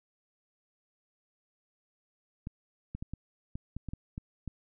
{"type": "clicks", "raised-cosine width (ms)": 5, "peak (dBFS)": -25, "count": 10, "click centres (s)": [2.471, 2.95, 3.025, 3.136, 3.555, 3.766, 3.887, 3.935, 4.179, 4.477], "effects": []}